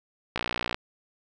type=click train; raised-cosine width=0.3 ms; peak=-12 dBFS; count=24; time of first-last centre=0.36-0.745 s; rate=59.8 Hz; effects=none